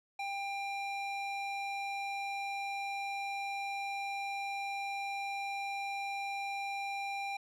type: tone with band-pass filter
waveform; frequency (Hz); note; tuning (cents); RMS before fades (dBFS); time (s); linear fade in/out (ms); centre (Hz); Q
square; 795; G5; +24; -38; 0.19-7.37; 5; 1900; 1.1
effects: none